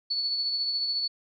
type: tone with tremolo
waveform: sine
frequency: 4435 Hz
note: C#8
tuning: in tune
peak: -24 dBFS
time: 0.1-1.08 s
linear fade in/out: 10 ms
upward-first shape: triangle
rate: 14 Hz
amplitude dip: 40%
effects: none